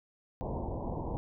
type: low-pass noise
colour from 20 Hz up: pink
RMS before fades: -36 dBFS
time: 0.41-1.17 s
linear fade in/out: 0 ms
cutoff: 1000 Hz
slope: 96 dB/octave
effects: none